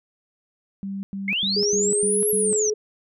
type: tone bursts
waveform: sine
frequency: 196.2 Hz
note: G3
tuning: 2 cents sharp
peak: -27 dBFS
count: 6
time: 0.83-2.53 s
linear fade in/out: 0 ms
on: 200 ms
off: 100 ms
type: linear two-way sweep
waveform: sine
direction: up then down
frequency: 2093 to 11430 to 5620 Hz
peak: -21 dBFS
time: 1.28-2.7 s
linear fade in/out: 2 ms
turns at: 2.3 s
type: tone with pitch glide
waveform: sine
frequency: 413.3 to 426.1 Hz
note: G#4 to G#4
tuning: -8 to +44 cents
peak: -21 dBFS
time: 1.56-2.74 s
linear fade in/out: 10 ms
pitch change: +52 cents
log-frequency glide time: 2.01-2.4 s
effects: none